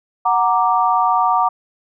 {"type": "chord", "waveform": "sine", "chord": "Gb augmented", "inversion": "none", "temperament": "equal", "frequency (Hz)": [740, 932.3, 1174.7], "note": ["Gb5", "Bb5", "D6"], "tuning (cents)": [0, 0, 0], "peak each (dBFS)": -17, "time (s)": [0.25, 1.49], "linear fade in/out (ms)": 10, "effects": []}